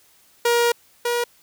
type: tone pair in turn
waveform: sawtooth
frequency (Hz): 473.9 / 478.9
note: A#4 / A#4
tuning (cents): +28 / +47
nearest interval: unison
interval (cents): 19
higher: second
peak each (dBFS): -12 / -16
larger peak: first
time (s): 0.45-0.72 / 1.05-1.24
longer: first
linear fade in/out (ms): 5
effects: white hiss -56 dBFS RMS until 1.42 s